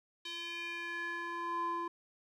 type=tone with band-pass filter sweep; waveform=square; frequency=342.1 Hz; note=F4; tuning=36 cents flat; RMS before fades=-39 dBFS; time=0.25-1.88 s; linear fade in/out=5 ms; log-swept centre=3400 to 830 Hz; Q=3.6; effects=none

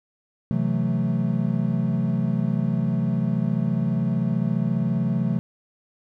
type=chord; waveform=triangle; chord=F# half-diminished seventh; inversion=second; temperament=equal; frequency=130.81 / 164.81 / 185 / 220 Hz; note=C3 / E3 / F#3 / A3; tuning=0 / 0 / 0 / 0 cents; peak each=-24 dBFS; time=0.51-5.39 s; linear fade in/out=0 ms; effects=none

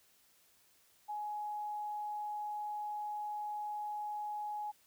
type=tone; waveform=sine; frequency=838 Hz; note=G#5; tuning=15 cents sharp; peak=-37 dBFS; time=1.08-4.72 s; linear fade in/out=20 ms; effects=white hiss -68 dBFS RMS until 4.86 s

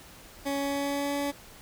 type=tone with pitch glide; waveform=20% pulse; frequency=279.2 to 284.2 Hz; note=C#4 to C#4; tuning=+13 to +43 cents; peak=-23 dBFS; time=0.45-1.32 s; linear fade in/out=20 ms; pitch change=+30 cents; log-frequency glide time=0.57-1.14 s; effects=pink hiss -50 dBFS RMS until 1.61 s

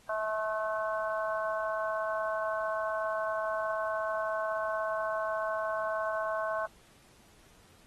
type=harmonic tone; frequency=216.5 Hz; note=A3; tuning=28 cents flat; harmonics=3 / 4 / 5 / 6 / 7; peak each=-32 / -43 / -35 / -46 / -38 dBFS; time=0.09-6.66 s; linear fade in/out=5 ms; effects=pink hiss -61 dBFS RMS until 7.86 s + AAC 32 kbps

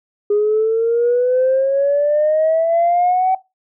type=exponential sweep; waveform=sine; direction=up; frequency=410.8 to 760 Hz; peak=-11 dBFS; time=0.3-3.35 s; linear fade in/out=5 ms; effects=noise-tail reverb RT60 0.2 s tail -17 dB re dry + tanh soft clip ceiling -8 dBFS

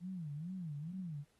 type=tone with vibrato; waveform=sine; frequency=164.81 Hz; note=E3; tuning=in tune; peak=-40 dBFS; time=0-1.25 s; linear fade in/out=50 ms; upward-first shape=sine; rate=2.3 Hz; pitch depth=240 cents each way; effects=pink hiss -75 dBFS RMS until 1.39 s + AAC 32 kbps

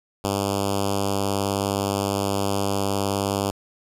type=tone with notch filter; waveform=5% pulse; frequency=99.4 Hz; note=G2; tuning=25 cents sharp; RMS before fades=-24 dBFS; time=0.24-3.51 s; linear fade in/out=5 ms; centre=1800 Hz; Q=0.68; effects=resampled to 32000 Hz + 8-bit

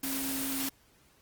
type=tone in noise; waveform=sine; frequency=270.4 Hz; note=C#4; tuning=43 cents flat; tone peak=-35 dBFS; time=0.03-0.69 s; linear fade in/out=5 ms; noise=white; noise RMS=-34 dBFS; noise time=0.03-0.69 s; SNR=-4 dB; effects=pink hiss -64 dBFS RMS until 1.21 s + Opus 24 kbps

